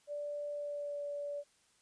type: tone with pitch glide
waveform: sine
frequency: 584 to 577 Hz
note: D5 to D5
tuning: -10 to -31 cents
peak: -37 dBFS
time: 0.07-1.44 s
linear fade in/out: 50 ms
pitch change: -21 cents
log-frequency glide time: 0.51-1.03 s
effects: white hiss -70 dBFS RMS until 1.81 s + resampled to 22050 Hz